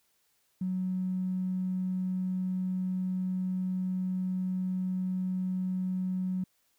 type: tone with tanh clipping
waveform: triangle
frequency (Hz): 185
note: F#3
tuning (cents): 0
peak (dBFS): -28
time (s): 0.61-6.44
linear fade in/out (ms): 5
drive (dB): 2
effects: white hiss -72 dBFS RMS until 6.78 s